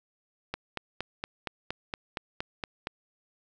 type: click train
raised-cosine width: 0.3 ms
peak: -16 dBFS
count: 11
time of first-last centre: 0.54-2.871 s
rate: 4.29 Hz
effects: none